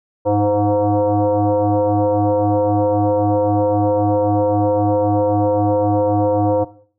sine tone with frequency modulation, 101.6 Hz, G#2, 38 cents flat, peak -13 dBFS, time 0.25-6.65 s, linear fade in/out 20 ms, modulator 207 Hz, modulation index 3.4, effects noise-tail reverb RT60 0.5 s tail -17 dB re dry

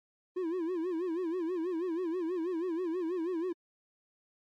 triangle tone with vibrato, 345.3 Hz, F4, 20 cents flat, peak -29 dBFS, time 0.36-3.53 s, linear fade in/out 10 ms, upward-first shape sine, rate 6.2 Hz, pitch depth 140 cents each way, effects AAC 64 kbps

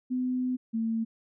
sine tone pair in turn, 253.1 / 225.5 Hz, B3 / A3, +43 / +43 cents, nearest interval major second, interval 200 cents, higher first, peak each -26 dBFS, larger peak neither, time 0.1-0.57 / 0.73-1.05 s, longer first, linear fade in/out 20 ms, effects none

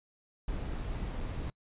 brown noise with dropouts, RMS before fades -36 dBFS, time 0.48-1.5 s, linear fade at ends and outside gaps 1 ms, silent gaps 1.205-1.209 s, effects noise-tail reverb RT60 0.1 s tail -26 dB re dry + resampled to 8000 Hz

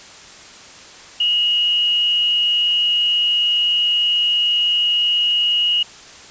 sine tone with frequency modulation, 2881 Hz, F#7, 47 cents flat, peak -14 dBFS, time 1.2-5.83 s, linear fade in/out 5 ms, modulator 178 Hz, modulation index 0.24, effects white hiss -40 dBFS RMS until 6.3 s + resampled to 16000 Hz

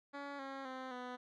10% pulse tone with pitch steps, 282.7 / 271 / 259.8 / 249.1 Hz, C#4 / C#4 / C4 / B3, +34 / -39 / -12 / +15 cents, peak -35 dBFS, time 0.13-1.17 s, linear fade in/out 20 ms, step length 260 ms, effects low-pass 3000 Hz 12 dB/octave

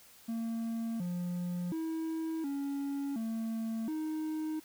triangle tone with pitch steps, 228 / 176.8 / 322.7 / 279.9 / 224.6 / 312.1 Hz, A#3 / F3 / E4 / C#4 / A3 / D#4, -38 / +22 / -37 / +17 / +36 / +5 cents, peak -31 dBFS, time 0.28-4.6 s, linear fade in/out 10 ms, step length 720 ms, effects white hiss -58 dBFS RMS until 4.64 s

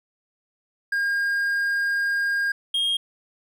triangle tone pair in turn, 1617 / 3241 Hz, G#6 / G#7, -47 / -43 cents, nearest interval octave, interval 1204 cents, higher second, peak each -19 dBFS, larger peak neither, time 0.92-2.52 / 2.74-2.97 s, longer first, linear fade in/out 5 ms, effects none

